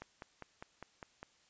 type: click train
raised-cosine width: 0.5 ms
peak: -30 dBFS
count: 7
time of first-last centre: 0.02-1.23 s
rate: 4.96 Hz
effects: white hiss -69 dBFS RMS until 1.49 s + resampled to 16000 Hz